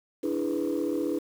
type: chord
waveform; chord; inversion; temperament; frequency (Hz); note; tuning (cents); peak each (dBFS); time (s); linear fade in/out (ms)
sine; E dominant seventh; third; equal; 293.7 / 329.6 / 415.3 / 493.9; D4 / E4 / G#4 / B4; 0 / 0 / 0 / 0; -29 / -29 / -32 / -32; 0.23-1.19; 10
effects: tanh soft clip ceiling -20 dBFS + 8-bit